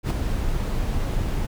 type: noise with ADSR envelope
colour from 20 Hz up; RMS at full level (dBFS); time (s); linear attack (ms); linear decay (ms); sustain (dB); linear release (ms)
brown; -18; 0.03-1.47; 73; 10; -6; 19
effects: none